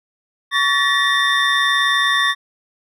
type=tone cluster; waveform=triangle; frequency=1125 / 1765 / 1904 / 3596 Hz; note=C#6 / A6 / A#6 / A7; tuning=+25 / +5 / +36 / +37 cents; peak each=-18 dBFS; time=0.51-2.35 s; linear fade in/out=50 ms; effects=none